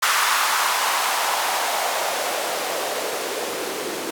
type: noise with band-pass filter sweep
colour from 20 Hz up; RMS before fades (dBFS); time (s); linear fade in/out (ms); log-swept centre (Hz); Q
blue; -23; 0.02-4.11; 10; 1200 to 360; 2.4
effects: none